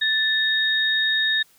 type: tone pair together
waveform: sine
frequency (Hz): 1760 / 3729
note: A6 / A#7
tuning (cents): 0 / 0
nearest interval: octave + minor second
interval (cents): 1300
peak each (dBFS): -21 / -21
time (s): 0.01-1.43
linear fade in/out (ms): 10
effects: white hiss -57 dBFS RMS until 1.58 s